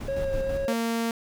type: noise with tremolo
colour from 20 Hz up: brown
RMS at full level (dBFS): -31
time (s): 0-0.66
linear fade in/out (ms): 10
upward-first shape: square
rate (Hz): 6.1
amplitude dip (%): 45
type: tone with vibrato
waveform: triangle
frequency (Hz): 543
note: C#5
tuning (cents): -36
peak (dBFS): -24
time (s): 0.08-0.73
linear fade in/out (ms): 5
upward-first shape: sine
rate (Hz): 2.4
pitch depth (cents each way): 21
type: tone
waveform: sawtooth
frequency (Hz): 230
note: A#3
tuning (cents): -23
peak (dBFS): -21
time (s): 0.68-1.11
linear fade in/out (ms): 2
effects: none